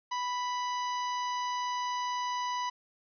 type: harmonic tone with a mistuned harmonic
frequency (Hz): 987.8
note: B5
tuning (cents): 0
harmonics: 1 / 2 / 3 / 4 / 5 / 6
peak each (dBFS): -31 / -42 / -44 / -48 / -47 / -48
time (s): 0.11-2.7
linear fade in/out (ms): 10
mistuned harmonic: 6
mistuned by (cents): +29
effects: none